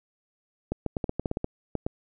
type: clicks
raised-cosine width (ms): 2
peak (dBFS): -14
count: 12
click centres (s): 0.72 / 0.863 / 0.968 / 1.042 / 1.094 / 1.196 / 1.258 / 1.314 / 1.371 / 1.444 / 1.753 / 1.865
effects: none